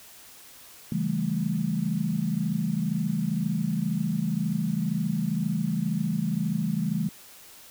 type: chord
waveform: sine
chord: A dominant seventh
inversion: first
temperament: just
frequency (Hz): 137.5 / 165 / 198 / 220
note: C#3 / E3 / G3 / A3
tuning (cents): -14 / +2 / +18 / 0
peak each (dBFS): -34 / -28 / -29 / -30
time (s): 0.92-7.09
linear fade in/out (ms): 2
effects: white hiss -49 dBFS RMS until 7.7 s